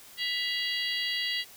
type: harmonic tone with a mistuned harmonic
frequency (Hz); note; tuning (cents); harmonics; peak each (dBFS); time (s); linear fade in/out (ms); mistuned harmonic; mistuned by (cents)
659.3; E5; 0; 3 / 4 / 5 / 6 / 7; -33 / -34 / -35 / -36 / -36; 0.17-1.45; 50; 4; +130
effects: white hiss -51 dBFS RMS until 1.56 s